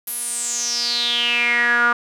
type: tone with band-pass filter sweep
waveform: sawtooth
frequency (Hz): 239.2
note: A#3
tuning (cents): +45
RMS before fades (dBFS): -20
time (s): 0.07-1.93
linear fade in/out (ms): 5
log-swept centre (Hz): 12000 to 1300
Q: 8.3
effects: none